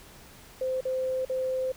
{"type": "tone with dropouts", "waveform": "sine", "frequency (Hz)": 518, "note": "C5", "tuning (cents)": -17, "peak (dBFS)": -26, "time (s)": [0.61, 1.72], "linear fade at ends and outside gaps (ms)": 5, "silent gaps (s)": [[0.808, 0.852], [1.251, 1.296]], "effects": ["pink hiss -51 dBFS RMS until 1.76 s"]}